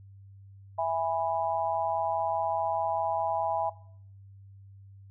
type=chord; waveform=sine; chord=E major; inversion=none; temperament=just; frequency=659.3 / 824.1 / 988.9 Hz; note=E5 / G#5 / B5; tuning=0 / -14 / +2 cents; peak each=-29 / -30 / -33 dBFS; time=0.78-3.7 s; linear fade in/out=10 ms; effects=noise-tail reverb RT60 0.6 s tail -20 dB re dry + added 98 Hz sine -48 dBFS peak until 5.1 s